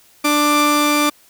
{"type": "tone pair together", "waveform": "sawtooth", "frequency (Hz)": [294.9, 1181], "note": ["D4", "D6"], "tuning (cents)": [7, 9], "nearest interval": "2 octaves", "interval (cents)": 2402, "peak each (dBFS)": -12, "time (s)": [0.24, 1.1], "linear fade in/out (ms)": 10, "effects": ["white hiss -51 dBFS RMS until 1.29 s"]}